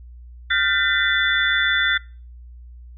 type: tone cluster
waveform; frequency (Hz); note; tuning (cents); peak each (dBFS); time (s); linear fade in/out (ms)
sine; 1405 / 1551 / 1799 / 2001 / 3498; F6 / G6 / A6 / B6 / A7; +10 / -19 / +38 / +22 / -11; -23; 0.5-1.98; 10
effects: noise-tail reverb RT60 0.4 s tail -25 dB re dry + added 60 Hz sine -38 dBFS peak until 2.97 s